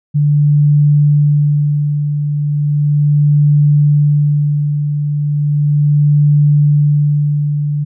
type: tone with tremolo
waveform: sine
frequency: 146.83 Hz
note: D3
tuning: in tune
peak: -6 dBFS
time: 0.14-7.85 s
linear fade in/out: 20 ms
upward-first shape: sine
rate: 0.36 Hz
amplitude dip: 55%
effects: none